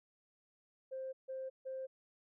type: tone bursts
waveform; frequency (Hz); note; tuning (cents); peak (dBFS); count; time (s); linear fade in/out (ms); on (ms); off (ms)
sine; 526; C5; +9; -39; 3; 0.91-1.87; 20; 220; 150
effects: tanh soft clip ceiling -35 dBFS